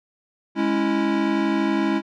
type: chord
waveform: square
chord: C# minor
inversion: second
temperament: equal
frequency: 207.7 / 277.2 / 329.6 Hz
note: G#3 / C#4 / E4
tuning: 0 / 0 / 0 cents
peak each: -25 / -25 / -23 dBFS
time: 0.55-2.02 s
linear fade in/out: 50 ms
effects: low-pass 3000 Hz 12 dB/octave